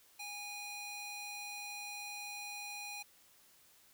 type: tone with high-pass filter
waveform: square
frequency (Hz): 821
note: G#5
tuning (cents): -20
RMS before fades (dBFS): -45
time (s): 0.19-3.03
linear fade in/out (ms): 10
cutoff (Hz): 1800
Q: 0.91
effects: white hiss -65 dBFS RMS until 3.93 s